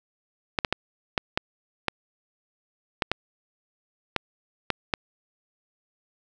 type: clicks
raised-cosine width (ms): 0.3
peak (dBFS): -6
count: 11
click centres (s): 0.588 / 0.648 / 0.726 / 1.178 / 1.375 / 1.883 / 3.022 / 3.116 / 4.163 / 4.703 / 4.938
effects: none